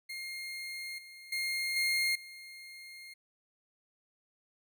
30% pulse tone with level steps, 2129 Hz, C7, 30 cents sharp, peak -36 / -46 / -29 / -25 / -44 dBFS, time 0.09-3.14 s, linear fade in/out 10 ms, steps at 0.98 / 1.32 / 1.76 / 2.15 s, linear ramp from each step 5 ms, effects none

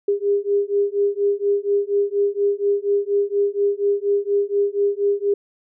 sine beating tone pair, 402.2 / 406.4 Hz, G4 / G#4, +44 / -38 cents, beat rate 4.2 Hz, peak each -20 dBFS, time 0.08-5.34 s, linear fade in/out 5 ms, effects none

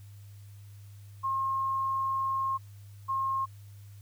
sine tone pair in turn, 1072 / 1072 Hz, C6 / C6, +42 / +42 cents, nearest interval unison, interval 0 cents, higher neither, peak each -27 / -27 dBFS, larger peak neither, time 1.23-2.58 / 3.08-3.46 s, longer first, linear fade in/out 20 ms, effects added 101 Hz sine -46 dBFS peak until 4.01 s + white hiss -63 dBFS RMS until 4.01 s

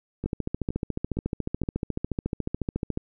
two click trains, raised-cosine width 3 ms, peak -14 / -18 dBFS, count 39 / 4, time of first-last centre 0.26-2.974 / 0.24-1.635 s, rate 14 / 2.15 Hz, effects none

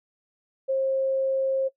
sine tone, 534 Hz, C5, 35 cents sharp, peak -21 dBFS, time 0.68-1.69 s, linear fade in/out 20 ms, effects noise-tail reverb RT60 0.1 s tail -19 dB re dry

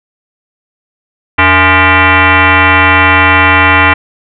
sine tone with frequency modulation, 461.5 Hz, A#4, 17 cents flat, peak -3 dBFS, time 1.38-3.94 s, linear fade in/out 10 ms, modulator 375 Hz, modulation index 5.9, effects none

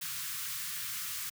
white band-stop noise, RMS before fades -38 dBFS, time 0.01-1.3 s, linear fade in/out 10 ms, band 170 to 1100 Hz, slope 48 dB/octave, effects high-pass 100 Hz 12 dB/octave

